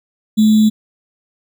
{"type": "tone with sample-and-hold", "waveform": "sine", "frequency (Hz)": 215.8, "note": "A3", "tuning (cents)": -33, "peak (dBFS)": -7, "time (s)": [0.37, 0.7], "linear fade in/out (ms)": 20, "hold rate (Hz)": 3675, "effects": []}